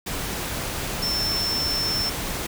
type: tone in noise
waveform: sine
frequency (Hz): 5360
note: E8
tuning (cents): +28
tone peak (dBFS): -23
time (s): 1.02-2.1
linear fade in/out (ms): 10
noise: pink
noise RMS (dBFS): -29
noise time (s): 0.06-2.47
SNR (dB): +3
effects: none